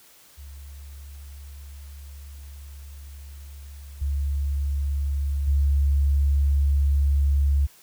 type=tone with level steps; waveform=sine; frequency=70.4 Hz; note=C#2; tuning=27 cents sharp; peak=-38 / -22 / -17 dBFS; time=0.37-7.67 s; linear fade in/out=20 ms; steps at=4.01 / 5.47 s; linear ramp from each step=10 ms; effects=white hiss -53 dBFS RMS until 7.82 s